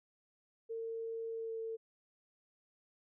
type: tone with pitch glide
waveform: sine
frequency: 454.1 to 449.4 Hz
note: A#4 to A4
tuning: -45 to +37 cents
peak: -38 dBFS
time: 0.69-1.77 s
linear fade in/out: 20 ms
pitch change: -18 cents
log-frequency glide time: 1.3-1.59 s
effects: none